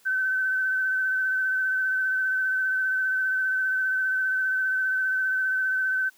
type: tone with vibrato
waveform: sine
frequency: 1529 Hz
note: G6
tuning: 44 cents flat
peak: -22 dBFS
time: 0.05-6.1 s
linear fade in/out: 20 ms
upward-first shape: sine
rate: 15 Hz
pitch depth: 18 cents each way
effects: white hiss -59 dBFS RMS until 6.17 s + high-pass 200 Hz 12 dB/octave